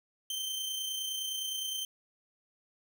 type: tone with amplitude modulation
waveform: sawtooth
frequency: 3115 Hz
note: G7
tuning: 12 cents flat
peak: -29 dBFS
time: 0.3-1.85 s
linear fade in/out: 2 ms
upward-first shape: sine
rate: 29.7 Hz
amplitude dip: 35%
effects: none